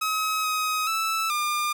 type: tone with pitch steps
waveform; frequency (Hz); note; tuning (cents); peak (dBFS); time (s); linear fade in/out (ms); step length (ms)
sawtooth; 1276 / 1262 / 1316 / 1202; D#6 / D#6 / E6 / D6; +43 / +24 / -3 / +40; -20; 0.01-1.73; 10; 430
effects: none